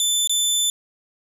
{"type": "tone with dropouts", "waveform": "20% pulse", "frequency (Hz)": 3525, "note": "A7", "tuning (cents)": 2, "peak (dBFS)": -12, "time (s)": [0, 0.7], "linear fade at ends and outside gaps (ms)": 1, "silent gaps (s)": [0.274, 0.295], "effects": []}